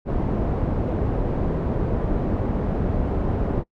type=low-pass noise; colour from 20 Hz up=pink; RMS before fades=-23 dBFS; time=0.05-3.64 s; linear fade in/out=50 ms; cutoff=570 Hz; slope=12 dB/octave; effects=noise-tail reverb RT60 0.1 s tail -23 dB re dry